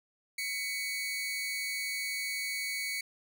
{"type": "tone pair together", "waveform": "sawtooth", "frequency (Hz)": [2016, 2232], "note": ["B6", "C#7"], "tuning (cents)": [35, 11], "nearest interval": "major second", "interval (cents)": 176, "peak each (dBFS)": [-39, -30], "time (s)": [0.38, 3.01], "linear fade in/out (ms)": 5, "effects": []}